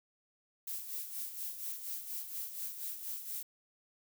violet noise with tremolo, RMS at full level -39 dBFS, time 0.67-3.43 s, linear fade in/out 5 ms, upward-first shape sine, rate 4.2 Hz, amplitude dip 60%, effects none

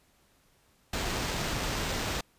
pink noise with sample-and-hold, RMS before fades -32 dBFS, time 0.93-2.21 s, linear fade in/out 5 ms, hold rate 11025 Hz, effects pink hiss -66 dBFS RMS until 2.38 s + resampled to 32000 Hz

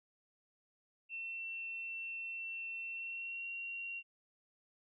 sine tone with pitch glide, 2699 to 2749 Hz, E7 to F7, +40 to -28 cents, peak -40 dBFS, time 1.09-4.03 s, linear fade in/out 50 ms, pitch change +32 cents, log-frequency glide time 2.88-3.5 s, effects none

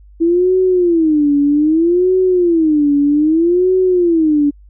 sine tone with vibrato, 326.6 Hz, E4, 16 cents flat, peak -9 dBFS, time 0.2-4.51 s, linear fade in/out 20 ms, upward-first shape sine, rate 0.63 Hz, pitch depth 230 cents each way, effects added 50 Hz sine -39 dBFS peak until 4.69 s

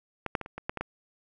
clicks, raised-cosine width 0.5 ms, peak -16 / -11 / -21 / -27 / -22 / -14 / -19 / -16 dBFS, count 8, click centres 0.263 / 0.352 / 0.413 / 0.461 / 0.58 / 0.695 / 0.773 / 0.81 s, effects none

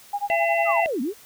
sine tone with tremolo, 814 Hz, G#5, 35 cents flat, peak -21 dBFS, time 0.13-0.85 s, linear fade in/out 5 ms, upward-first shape sine, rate 11 Hz, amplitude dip 100%
harmonic tone, 675 Hz, E5, 41 cents sharp, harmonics 1 / 3 / 4, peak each -21 / -26 / -27 dBFS, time 0.3-0.86 s, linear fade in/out 0 ms
sine linear two-way sweep, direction down then up, 1318.5 to 222.1 to 454.4 Hz, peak -23 dBFS, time 0.65-1.14 s, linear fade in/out 50 ms, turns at 1.01 s
effects white hiss -49 dBFS RMS until 1.25 s

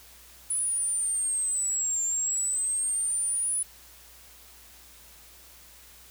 sine exponential two-way sweep, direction down then up, 10040 to 7280 to 10030 Hz, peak -25 dBFS, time 0.5-3.63 s, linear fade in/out 5 ms, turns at 2.04 s, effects added 60 Hz sine -58 dBFS peak until 6.1 s + white hiss -52 dBFS RMS until 6.1 s

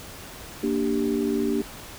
sine chord, G minor, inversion first, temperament equal, 233.1 / 293.7 / 392 Hz, Bb3 / D4 / G4, 0 / 0 / 0 cents, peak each -26 dBFS, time 0.63-1.62 s, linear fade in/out 5 ms, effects pink hiss -41 dBFS RMS until 1.98 s

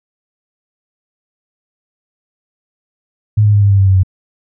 sine tone with pitch steps, 106.2 / 104.32 / 102.46 / 100.65 / 98.86 / 97.1 / 95.38 / 93.69 Hz, G#2 / G#2 / G#2 / G2 / G2 / G2 / G2 / F#2, +39 / +8 / -23 / +46 / +15 / -16 / -47 / +22 cents, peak -6 dBFS, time 3.37-4.034 s, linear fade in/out 10 ms, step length 83 ms, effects none

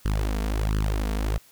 sawtooth tone with flanger, 52.3 Hz, G#1, 13 cents sharp, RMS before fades -25 dBFS, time 0.05-1.38 s, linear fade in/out 5 ms, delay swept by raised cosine 0.64 to 4.44 ms, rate 1.4 Hz, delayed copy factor +0.95, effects white hiss -55 dBFS RMS until 1.51 s

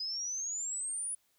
sine exponential sweep, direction up, 4978 to 9956 Hz, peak -34 dBFS, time 0-1.15 s, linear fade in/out 5 ms, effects white hiss -73 dBFS RMS until 1.38 s

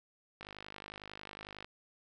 click train, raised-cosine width 0.3 ms, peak -29 dBFS, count 64, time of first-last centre 0.41-1.645 s, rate 51 Hz, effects none

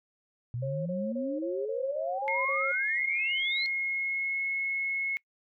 sine exponential sweep, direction up, 116.54 to 4263 Hz, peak -31 dBFS, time 0.54-3.66 s, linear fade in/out 0 ms
sine tone bursts, 542 Hz, C#5, 39 cents flat, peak -32 dBFS, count 8, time 0.62-2.722 s, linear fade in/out 10 ms, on 240 ms, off 26 ms
sine tone with pitch glide, 2147 to 2179 Hz, C7 to C#7, +44 to -30 cents, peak -28 dBFS, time 2.28-5.17 s, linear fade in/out 0 ms, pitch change +26 cents, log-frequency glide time 3.48-4.43 s
effects noise-tail reverb RT60 0.1 s tail -23 dB re dry

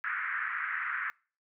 pink band-pass noise, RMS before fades -34 dBFS, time 0.04-1.1 s, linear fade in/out 0 ms, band 1300 to 2000 Hz, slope 48 dB/octave, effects noise-tail reverb RT60 0.4 s tail -26 dB re dry

